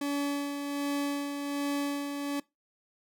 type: tone with tremolo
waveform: 40% pulse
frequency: 284.8 Hz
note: C#4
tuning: 47 cents sharp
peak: -27 dBFS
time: 0.01-2.4 s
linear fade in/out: 5 ms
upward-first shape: sine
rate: 1.3 Hz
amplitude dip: 45%
effects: noise-tail reverb RT60 0.2 s tail -22 dB re dry